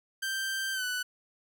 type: tone with pitch glide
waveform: sawtooth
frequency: 1568 to 1490.3 Hz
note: G6 to F#6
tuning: 0 to +12 cents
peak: -27 dBFS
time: 0.22-1.03 s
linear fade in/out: 10 ms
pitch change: -88 cents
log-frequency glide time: 0.73-0.84 s
effects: none